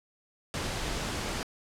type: noise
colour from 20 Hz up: pink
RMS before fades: -33 dBFS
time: 0.54-1.43 s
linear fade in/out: 0 ms
effects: low-pass 8000 Hz 12 dB/octave